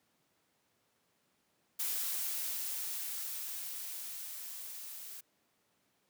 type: noise with level ramp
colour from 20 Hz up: blue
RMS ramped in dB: -35 to -47 dBFS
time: 1.79-5.21 s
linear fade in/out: 10 ms
effects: pink hiss -75 dBFS RMS until 6.09 s + high-pass 150 Hz 12 dB/octave